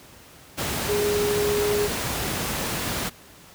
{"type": "tone in noise", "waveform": "sine", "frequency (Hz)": 414.1, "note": "G#4", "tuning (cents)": -5, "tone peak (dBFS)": -21, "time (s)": [0.88, 1.88], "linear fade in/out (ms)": 20, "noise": "pink", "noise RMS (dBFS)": -27, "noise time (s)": [0.57, 3.1], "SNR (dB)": 3, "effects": ["pink hiss -48 dBFS RMS until 3.54 s", "high-pass 60 Hz 12 dB/octave"]}